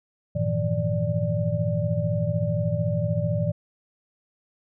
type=tone cluster; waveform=sine; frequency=98.8 / 114.7 / 158.9 / 172.3 / 586 Hz; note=G2 / A#2 / D#3 / F3 / D5; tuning=+14 / -28 / +37 / -23 / -4 cents; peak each=-30 / -26 / -27 / -31 / -29 dBFS; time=0.35-3.52 s; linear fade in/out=10 ms; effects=none